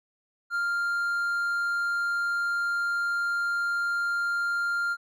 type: tone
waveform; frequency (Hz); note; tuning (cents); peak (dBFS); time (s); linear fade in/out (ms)
triangle; 1396.9; F6; 0; -23; 0.5-4.97; 50
effects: none